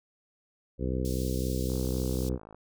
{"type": "harmonic tone", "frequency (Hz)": 63.9, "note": "C2", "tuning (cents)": -40, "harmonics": [1, 2, 3, 4, 5, 6, 7, 8], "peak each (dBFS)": [-31, -34, -36, -37, -38, -39, -39, -40], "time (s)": [0.78, 2.39], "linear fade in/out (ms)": 50}
{"type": "high-pass noise", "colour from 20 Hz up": "pink", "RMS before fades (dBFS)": -44, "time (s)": [1.05, 2.29], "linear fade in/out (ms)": 0, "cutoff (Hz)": 4000, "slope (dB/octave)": 24}
{"type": "click train", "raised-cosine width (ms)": 1, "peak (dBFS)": -34, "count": 46, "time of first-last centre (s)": [1.7, 2.546], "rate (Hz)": 53.2}
{"effects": []}